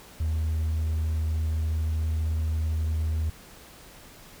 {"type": "tone", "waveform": "triangle", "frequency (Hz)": 79.1, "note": "D#2", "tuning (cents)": 29, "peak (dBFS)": -21, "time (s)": [0.2, 3.3], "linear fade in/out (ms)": 5, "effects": ["tanh soft clip ceiling -18 dBFS", "pink hiss -49 dBFS RMS until 4.4 s"]}